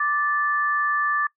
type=tone pair together; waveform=sine; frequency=1174.7 / 1751.9 Hz; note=D6 / A6; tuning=0 / -8 cents; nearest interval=perfect fifth; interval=692 cents; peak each=-22 / -23 dBFS; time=0-1.27 s; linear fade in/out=5 ms; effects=noise-tail reverb RT60 0.1 s tail -21 dB re dry